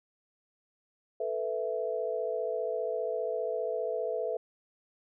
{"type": "chord", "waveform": "sine", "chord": "A suspended second", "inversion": "none", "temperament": "just", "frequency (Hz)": [440, 495, 660], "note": ["A4", "B4", "E5"], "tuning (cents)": [0, 4, 2], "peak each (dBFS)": -34, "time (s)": [1.2, 4.37], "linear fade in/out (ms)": 5, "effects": []}